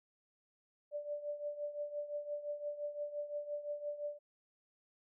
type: tone with tremolo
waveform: sine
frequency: 587 Hz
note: D5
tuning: 1 cent flat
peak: -35 dBFS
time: 0.91-4.19 s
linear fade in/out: 50 ms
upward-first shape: triangle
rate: 5.8 Hz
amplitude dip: 80%
effects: none